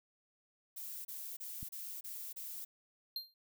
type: noise bursts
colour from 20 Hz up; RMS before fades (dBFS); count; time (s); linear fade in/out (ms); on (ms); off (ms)
violet; -45; 6; 0.76-2.65; 10; 290; 30
type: click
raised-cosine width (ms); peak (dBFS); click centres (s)
5; -34; 1.629
type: tone with exponential decay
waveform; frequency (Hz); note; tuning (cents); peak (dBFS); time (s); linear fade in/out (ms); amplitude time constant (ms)
square; 4186; C8; 0; -35; 3.16-3.34; 2; 37
effects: none